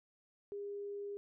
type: tone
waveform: sine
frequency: 405.3 Hz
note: G#4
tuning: 42 cents flat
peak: -40 dBFS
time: 0.52-1.17 s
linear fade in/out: 0 ms
effects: none